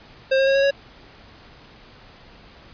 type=tone with pitch steps; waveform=square; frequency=532 / 537.9 / 543.8 / 549.8 / 555.9 Hz; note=C5 / C5 / C#5 / C#5 / C#5; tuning=+29 / +48 / -33 / -14 / +5 cents; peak=-16 dBFS; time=0.31-0.71 s; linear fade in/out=10 ms; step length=80 ms; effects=pink hiss -47 dBFS RMS until 2.73 s + resampled to 11025 Hz